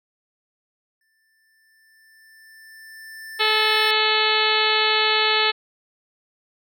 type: tone with exponential growth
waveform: square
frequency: 1772 Hz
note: A6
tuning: 12 cents sharp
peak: -27 dBFS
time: 1.01-3.91 s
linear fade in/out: 2 ms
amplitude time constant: 630 ms
type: harmonic tone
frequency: 432.8 Hz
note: A4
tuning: 29 cents flat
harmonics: 1 / 2 / 3 / 4 / 5 / 6 / 7 / 8 / 9 / 10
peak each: -26 / -26 / -26 / -26 / -26 / -26 / -26 / -26 / -26 / -26 dBFS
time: 3.39-5.52 s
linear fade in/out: 20 ms
effects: none